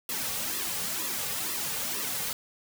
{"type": "noise with flanger", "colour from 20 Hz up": "white", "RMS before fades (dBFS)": -32, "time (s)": [0.09, 2.33], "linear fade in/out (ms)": 2, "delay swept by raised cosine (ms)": [1.3, 3.1], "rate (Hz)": 2.1, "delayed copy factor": -0.65, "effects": []}